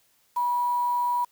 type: tone with quantisation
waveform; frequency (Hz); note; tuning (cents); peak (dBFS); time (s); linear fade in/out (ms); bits
sine; 971; B5; -30; -22; 0.36-1.25; 10; 7
effects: white hiss -65 dBFS RMS until 1.31 s